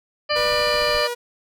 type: harmonic tone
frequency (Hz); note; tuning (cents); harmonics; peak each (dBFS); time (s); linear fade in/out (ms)
596; D5; +25; 1 / 2 / 3 / 4 / 5 / 7 / 8; -22 / -26 / -27 / -29 / -29 / -28 / -27; 0.29-1.08; 20
type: noise with tremolo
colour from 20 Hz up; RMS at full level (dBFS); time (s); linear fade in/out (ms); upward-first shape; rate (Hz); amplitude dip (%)
brown; -36; 0.3-1.04; 50; sine; 14; 65
type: tone with pitch glide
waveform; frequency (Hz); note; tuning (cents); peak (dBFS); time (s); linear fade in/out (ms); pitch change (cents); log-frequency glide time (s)
sawtooth; 488.4 to 481.4; B4 to B4; -19 to -44; -21; 0.35-1.15; 20; -25; 0.48-0.98
effects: none